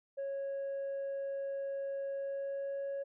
sine tone with pitch glide, 551 to 554.5 Hz, C#5 to C#5, -11 to 0 cents, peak -33 dBFS, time 0.17-3.04 s, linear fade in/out 20 ms, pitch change +11 cents, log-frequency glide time 2.12-2.81 s, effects tanh soft clip ceiling -34 dBFS

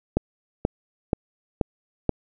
click train, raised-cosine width 2 ms, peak -6 dBFS, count 5, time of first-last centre 0.17-2.093 s, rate 2.08 Hz, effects none

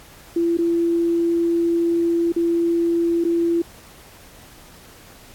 sine tone with dropouts, 338.3 Hz, E4, 45 cents sharp, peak -16 dBFS, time 0.36-3.62 s, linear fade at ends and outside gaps 5 ms, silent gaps 0.572-0.586 / 2.322-2.362 / 3.241-3.249 s, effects pink hiss -46 dBFS RMS until 5.34 s + AAC 64 kbps

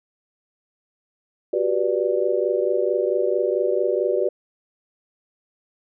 sine chord, G major seventh, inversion third, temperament just, 367.5 / 392 / 490 / 588 Hz, F#4 / G4 / B4 / D5, -12 / 0 / -14 / +2 cents, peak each -24 / -24 / -24 / -24 dBFS, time 1.53-4.29 s, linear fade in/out 5 ms, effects none

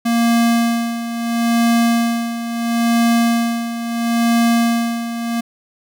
square tone with tremolo, 233.1 Hz, A#3, in tune, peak -12 dBFS, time 0.05-5.41 s, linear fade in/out 10 ms, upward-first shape sine, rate 0.74 Hz, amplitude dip 70%, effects none

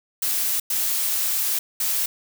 blue noise bursts at uneven times, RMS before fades -23 dBFS, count 3, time 0.22-0.6 / 0.7-1.59 / 1.8-2.06 s, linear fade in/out 5 ms, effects none

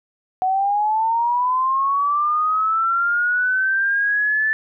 sine linear sweep, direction up, 740 to 1760 Hz, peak -16 dBFS, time 0.42-4.53 s, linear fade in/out 0 ms, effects none

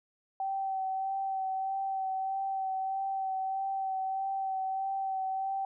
sine tone with vibrato, 770 Hz, G5, 31 cents flat, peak -30 dBFS, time 0.4-5.65 s, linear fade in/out 2 ms, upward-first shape sine, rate 1.6 Hz, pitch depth 18 cents each way, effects none

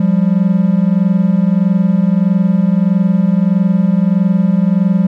triangle tone pair together, 176.22 / 197.8 Hz, F3 / G3, +16 / +16 cents, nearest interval major second, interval 200 cents, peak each -10 dBFS, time 0-5.07 s, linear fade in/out 5 ms, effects none

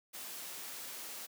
white noise, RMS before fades -45 dBFS, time 0.13-1.27 s, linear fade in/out 20 ms, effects high-pass 200 Hz 12 dB/octave

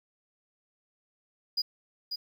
triangle tone with echo, 4900 Hz, D#8, 27 cents flat, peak -23 dBFS, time 1.57-1.62 s, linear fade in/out 10 ms, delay 540 ms, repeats 1, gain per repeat -7 dB, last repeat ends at 2.16 s, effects tanh soft clip ceiling -22 dBFS + 10-bit

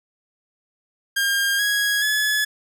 sawtooth tone with pitch steps, 1610 / 1658.1 / 1707.7 Hz, G6 / G#6 / G#6, +46 / -3 / +48 cents, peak -15 dBFS, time 1.16-2.45 s, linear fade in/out 10 ms, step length 430 ms, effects none

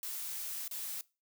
blue noise with dropouts, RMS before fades -40 dBFS, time 0.03-1.01 s, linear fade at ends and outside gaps 1 ms, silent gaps 0.679-0.711 s, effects noise-tail reverb RT60 0.3 s tail -22 dB re dry

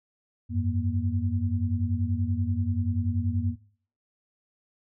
sine tone cluster, 90.3 / 100.7 / 237.4 Hz, F#2 / G2 / A#3, -42 / +47 / +32 cents, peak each -27 / -28 / -31 dBFS, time 0.49-3.56 s, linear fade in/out 50 ms, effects noise-tail reverb RT60 0.5 s tail -19 dB re dry

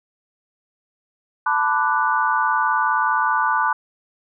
sine chord, B minor seventh, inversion third, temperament equal with one note detuned, 880 / 999.2 / 1174.7 / 1480 Hz, A5 / B5 / D6 / F#6, 0 / +20 / 0 / 0 cents, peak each -22 dBFS, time 1.46-3.73 s, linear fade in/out 5 ms, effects none

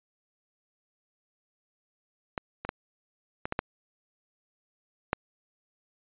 clicks, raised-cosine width 0.5 ms, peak -15 / -20 / -14 / -16 / -14 / -11 / -9 dBFS, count 7, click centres 2.378 / 2.65 / 2.691 / 3.455 / 3.524 / 3.591 / 5.131 s, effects resampled to 8000 Hz

